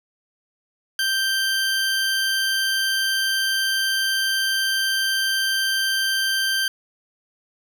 20% pulse tone, 1568 Hz, G6, in tune, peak -15 dBFS, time 0.99-6.68 s, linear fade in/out 2 ms, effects none

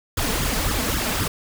pink noise with flanger, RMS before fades -23 dBFS, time 0.17-1.28 s, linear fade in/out 5 ms, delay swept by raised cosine 0.58 to 4.68 ms, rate 3.8 Hz, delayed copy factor +1, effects none

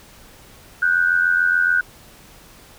sine tone pair together, 1463 / 1550 Hz, F#6 / G6, -20 / -20 cents, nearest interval minor second, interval 100 cents, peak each -16 / -19 dBFS, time 0.82-1.81 s, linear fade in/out 5 ms, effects pink hiss -46 dBFS RMS until 2.78 s

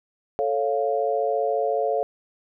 sine chord, A augmented, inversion none, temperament equal, 440 / 554.4 / 698.5 Hz, A4 / C#5 / E#5, 0 / 0 / 0 cents, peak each -25 dBFS, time 0.39-2.03 s, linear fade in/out 0 ms, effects none

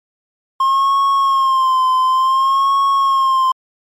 triangle tone with vibrato, 1065 Hz, C6, 30 cents sharp, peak -9 dBFS, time 0.6-3.52 s, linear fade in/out 5 ms, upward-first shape sine, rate 0.56 Hz, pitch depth 56 cents each way, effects MP3 64 kbps

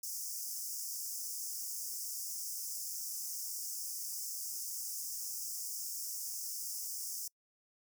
pink high-pass noise, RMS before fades -41 dBFS, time 0.03-7.28 s, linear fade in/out 5 ms, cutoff 5100 Hz, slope 96 dB/octave, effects noise-tail reverb RT60 0.1 s tail -26 dB re dry

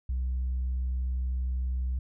sine tone, 63.4 Hz, B1, 46 cents sharp, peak -25 dBFS, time 0.09-1.99 s, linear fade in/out 5 ms, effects tanh soft clip ceiling -25 dBFS

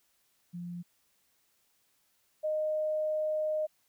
sine tone pair in turn, 174.61 / 617.2 Hz, F3 / D#5, 0 / -14 cents, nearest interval octave + minor seventh, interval 2186 cents, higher second, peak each -37 / -28 dBFS, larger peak second, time 0.53-0.83 / 2.43-3.67 s, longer second, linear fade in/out 20 ms, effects white hiss -72 dBFS RMS until 3.88 s

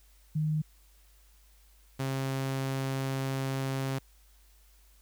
sine / sawtooth tone pair in turn, 154.1 / 134.26 Hz, D#3 / C3, -16 / +45 cents, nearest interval major second, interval 239 cents, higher first, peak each -26 dBFS, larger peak neither, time 0.35-0.62 / 1.99-3.99 s, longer second, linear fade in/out 10 ms, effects added 50 Hz sine -58 dBFS peak until 5.01 s + white hiss -65 dBFS RMS until 5.01 s

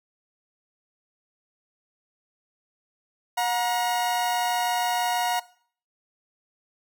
40% pulse tone pair together, 723 / 948.6 Hz, F#5 / A#5, -40 / +30 cents, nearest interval perfect fourth, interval 470 cents, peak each -24 / -25 dBFS, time 3.37-5.4 s, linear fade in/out 10 ms, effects noise-tail reverb RT60 0.5 s tail -19 dB re dry

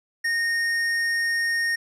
triangle tone with hard clipping, 1848 Hz, A#6, 16 cents flat, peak -23 dBFS, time 0.24-1.76 s, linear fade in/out 10 ms, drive 13 dB, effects none

